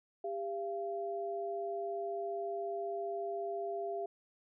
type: tone pair together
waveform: sine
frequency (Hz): 398.6 / 684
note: G4 / F5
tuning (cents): +29 / -36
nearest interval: major sixth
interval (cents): 935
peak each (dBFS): -38 / -38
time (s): 0.24-4.06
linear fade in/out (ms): 5
effects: none